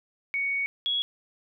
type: tone pair in turn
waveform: sine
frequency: 2231 / 3343 Hz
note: C#7 / G#7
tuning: +11 / +11 cents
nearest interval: perfect fifth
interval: 700 cents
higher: second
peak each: -25 / -24 dBFS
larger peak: second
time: 0.34-0.66 / 0.86-1.02 s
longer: first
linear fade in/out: 0 ms
effects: none